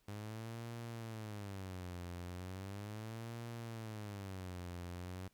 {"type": "tone with vibrato", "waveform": "sawtooth", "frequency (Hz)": 101.4, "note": "G#2", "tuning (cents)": -41, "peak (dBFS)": -40, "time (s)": [0.08, 5.28], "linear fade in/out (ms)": 5, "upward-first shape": "sine", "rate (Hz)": 0.37, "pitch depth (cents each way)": 250, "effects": ["pink hiss -75 dBFS RMS until 5.33 s"]}